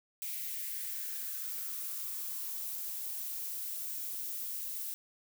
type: noise with high-pass filter sweep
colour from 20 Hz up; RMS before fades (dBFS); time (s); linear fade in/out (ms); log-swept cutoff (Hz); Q
violet; -39; 0.22-4.94; 0; 2300 to 330; 3.4
effects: none